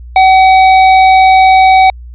square tone, 758 Hz, F#5, 42 cents sharp, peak -3 dBFS, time 0.16-1.9 s, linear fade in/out 2 ms, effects added 60 Hz sine -26 dBFS peak until 2.14 s + resampled to 8000 Hz

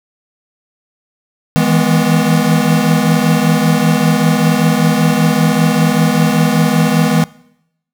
square chord, E major seventh, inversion third, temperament equal with one note detuned, 159.66 / 164.81 / 207.7 / 246.9 Hz, D#3 / E3 / G#3 / B3, +45 / 0 / 0 / 0 cents, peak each -16 dBFS, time 1.56-7.24 s, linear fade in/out 0 ms, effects noise-tail reverb RT60 0.8 s tail -22 dB re dry

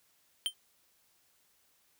square tone with exponential decay, 3120 Hz, G7, 9 cents flat, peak -25 dBFS, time 0.46-0.54 s, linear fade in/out 0 ms, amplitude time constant 16 ms, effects white hiss -70 dBFS RMS until 1.99 s

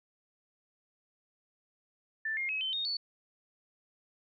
sine tone with pitch steps, 1768 / 2127 / 2559 / 3078 / 3703 / 4455 Hz, A6 / C7 / D#7 / G7 / A#7 / C#8, +8 / +28 / +48 / -32 / -12 / +8 cents, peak -31 dBFS, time 2.25-2.97 s, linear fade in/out 5 ms, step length 120 ms, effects none

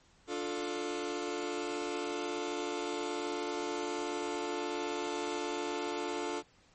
sawtooth chord, D minor, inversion none, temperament just, 293.7 / 352.4 / 440.5 Hz, D4 / F4 / A4, 0 / +16 / +2 cents, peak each -36 / -34 / -34 dBFS, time 0.27-6.43 s, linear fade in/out 50 ms, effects pink hiss -65 dBFS RMS until 6.74 s + MP3 32 kbps

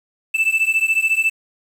triangle beating tone pair, 2637 / 2651 Hz, E7 / E7, 0 / +9 cents, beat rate 14 Hz, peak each -16 / -17 dBFS, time 0.34-1.3 s, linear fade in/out 10 ms, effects 7-bit

